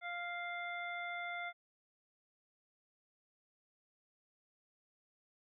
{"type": "harmonic tone", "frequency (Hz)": 698.5, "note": "F5", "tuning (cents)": 0, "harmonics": [1, 2, 3, 5], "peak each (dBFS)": [-44, -45, -43, -54], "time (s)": [0.01, 1.53], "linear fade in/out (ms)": 50, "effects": []}